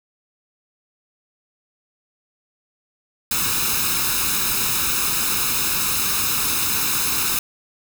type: noise with comb filter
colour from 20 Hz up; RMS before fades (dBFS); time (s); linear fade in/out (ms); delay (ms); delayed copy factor
white; -21; 3.31-7.39; 2; 0.77; +0.7
effects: none